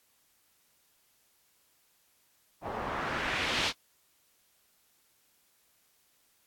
white noise with low-pass filter sweep, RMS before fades -33 dBFS, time 2.61-3.73 s, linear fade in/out 50 ms, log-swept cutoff 740 to 4000 Hz, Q 1.5, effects white hiss -69 dBFS RMS until 6.46 s + AAC 64 kbps

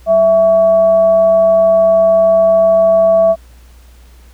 sine tone with frequency modulation, 659.3 Hz, E5, in tune, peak -6 dBFS, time 0.06-3.36 s, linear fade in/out 50 ms, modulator 469 Hz, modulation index 0.22, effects added 60 Hz sine -38 dBFS peak until 4.33 s + pink hiss -49 dBFS RMS until 4.33 s

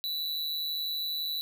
square tone with amplitude modulation, 3951 Hz, B7, in tune, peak -29 dBFS, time 0.04-1.41 s, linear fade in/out 0 ms, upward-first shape sine, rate 152 Hz, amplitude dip 45%, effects none

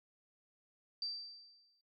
sine tone with exponential decay, 4668 Hz, D8, 11 cents flat, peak -35 dBFS, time 1.02-1.81 s, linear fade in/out 2 ms, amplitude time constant 170 ms, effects noise-tail reverb RT60 0.1 s tail -20 dB re dry

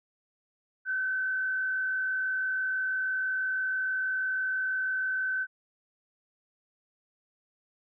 sine tone with frequency modulation, 1527 Hz, G6, 46 cents flat, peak -27 dBFS, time 0.85-5.47 s, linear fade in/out 50 ms, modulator 46.1 Hz, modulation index 0.47, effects none

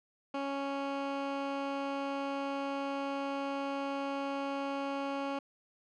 15% pulse tone, 277.2 Hz, C#4, in tune, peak -27 dBFS, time 0.34-5.39 s, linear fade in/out 5 ms, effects low-pass 3000 Hz 12 dB/octave

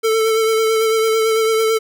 square tone with vibrato, 443.6 Hz, A4, 14 cents sharp, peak -14 dBFS, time 0.03-1.79 s, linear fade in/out 20 ms, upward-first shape sine, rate 9 Hz, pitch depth 23 cents each way, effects none

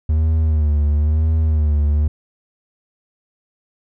triangle tone with vibrato, 76.5 Hz, D#2, 29 cents flat, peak -11 dBFS, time 0.09-2.08 s, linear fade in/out 5 ms, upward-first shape sine, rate 1 Hz, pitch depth 72 cents each way, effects none

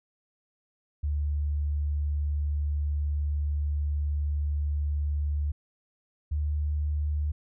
sine tone pair in turn, 73.42 / 74.53 Hz, D2 / D2, 0 / +26 cents, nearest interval unison, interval 26 cents, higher second, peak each -25 dBFS, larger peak neither, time 1.03-5.52 / 6.31-7.32 s, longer first, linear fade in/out 10 ms, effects none

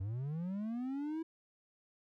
triangle linear sweep, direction up, 90.8 to 329.6 Hz, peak -34 dBFS, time 0-1.23 s, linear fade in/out 10 ms, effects none

